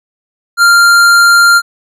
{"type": "tone with hard clipping", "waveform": "triangle", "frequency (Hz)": 1393, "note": "F6", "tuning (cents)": -5, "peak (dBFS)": -5, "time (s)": [0.57, 1.62], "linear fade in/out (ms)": 50, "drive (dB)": 18, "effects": []}